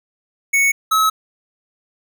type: tone pair in turn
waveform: square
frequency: 2217 / 1288.5 Hz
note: C#7 / E6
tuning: 0 / -40 cents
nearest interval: major sixth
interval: 940 cents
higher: first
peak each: -13 dBFS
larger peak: neither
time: 0.53-0.72 / 0.91-1.1 s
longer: neither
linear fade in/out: 10 ms
effects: none